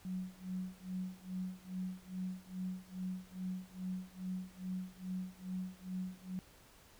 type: tone with tremolo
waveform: sine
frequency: 185 Hz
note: F#3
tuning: in tune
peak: -36 dBFS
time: 0.05-6.39 s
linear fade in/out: 0 ms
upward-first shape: sine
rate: 2.4 Hz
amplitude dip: 95%
effects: pink hiss -62 dBFS RMS until 6.99 s